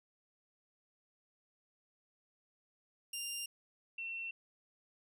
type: tone pair in turn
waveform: 15% pulse / sine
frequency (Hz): 2794 / 2705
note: F7 / E7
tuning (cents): 0 / +44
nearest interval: minor second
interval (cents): 56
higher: first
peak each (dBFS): -32 / -39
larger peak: first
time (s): 3.13-3.46 / 3.98-4.31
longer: neither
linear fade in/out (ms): 5
effects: none